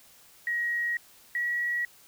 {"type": "tone pair in turn", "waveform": "sine", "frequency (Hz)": [1896, 1921.4], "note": ["A#6", "B6"], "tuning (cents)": [29, -48], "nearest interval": "unison", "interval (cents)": 23, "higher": "second", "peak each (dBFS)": -26, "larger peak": "neither", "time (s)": [[0.47, 0.97], [1.35, 1.85]], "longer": "neither", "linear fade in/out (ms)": 2, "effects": ["white hiss -56 dBFS RMS until 2.07 s"]}